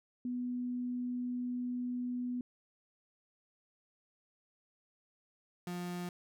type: tone pair in turn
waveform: sine / 35% pulse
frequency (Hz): 246.9 / 176.93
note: B3 / F3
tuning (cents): 0 / +23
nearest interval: tritone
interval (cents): 577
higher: first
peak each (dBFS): -34 / -36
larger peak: first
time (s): 0.25-2.41 / 5.67-6.09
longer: first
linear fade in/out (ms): 2
effects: none